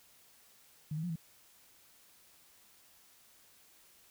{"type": "tone with pitch steps", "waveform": "sine", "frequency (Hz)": [152.2, 158.9, 176.7, 163], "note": ["D#3", "D#3", "F3", "E3"], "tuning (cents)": [-38, 37, 21, -19], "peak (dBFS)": -34, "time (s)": [0.91, 1.158], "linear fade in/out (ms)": 5, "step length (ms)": 62, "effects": ["white hiss -63 dBFS RMS until 4.1 s"]}